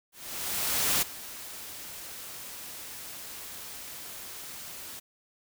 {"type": "noise with ADSR envelope", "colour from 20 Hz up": "white", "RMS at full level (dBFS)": -25, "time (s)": [0.12, 5], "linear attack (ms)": 900, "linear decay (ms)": 12, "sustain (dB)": -17, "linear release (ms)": 13, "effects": []}